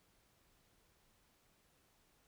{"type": "silence", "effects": ["pink hiss -73 dBFS RMS until 2.27 s"]}